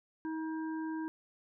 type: harmonic tone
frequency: 318.2 Hz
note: D#4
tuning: 39 cents sharp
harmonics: 1 / 3 / 5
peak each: -35 / -45 / -49 dBFS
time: 0.25-1.08 s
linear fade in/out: 0 ms
effects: none